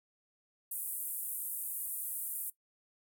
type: band-pass noise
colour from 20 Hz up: white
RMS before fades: -39 dBFS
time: 0.71-2.5 s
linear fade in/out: 5 ms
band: 8900 to 16000 Hz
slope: 48 dB/octave
effects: noise-tail reverb RT60 0.1 s tail -17 dB re dry